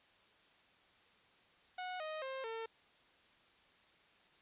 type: tone with pitch steps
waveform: sawtooth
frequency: 733 / 623.5 / 530.4 / 451.2 Hz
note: F#5 / D#5 / C5 / A4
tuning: -16 / +3 / +23 / +44 cents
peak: -37 dBFS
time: 1.78-2.66 s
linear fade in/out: 5 ms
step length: 220 ms
effects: white hiss -67 dBFS RMS until 4.41 s + resampled to 8000 Hz